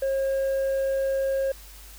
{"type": "tone with tanh clipping", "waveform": "sine", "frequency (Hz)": 540, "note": "C#5", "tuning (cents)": -45, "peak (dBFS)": -23, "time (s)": [0.02, 1.52], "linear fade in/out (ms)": 5, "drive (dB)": 3, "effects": ["added 50 Hz sine -45 dBFS peak until 1.98 s", "white hiss -48 dBFS RMS until 1.98 s"]}